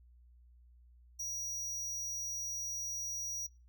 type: tone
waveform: square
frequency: 5780 Hz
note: F#8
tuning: 41 cents flat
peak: -37 dBFS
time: 1.19-3.47 s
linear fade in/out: 10 ms
effects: noise-tail reverb RT60 0.3 s tail -23 dB re dry + added 60 Hz sine -58 dBFS peak until 3.68 s